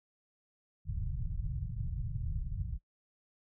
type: low-pass noise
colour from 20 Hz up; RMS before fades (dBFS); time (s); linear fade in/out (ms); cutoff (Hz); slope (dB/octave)
pink; -36; 0.85-2.79; 50; 150; 48
effects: noise-tail reverb RT60 0.1 s tail -25 dB re dry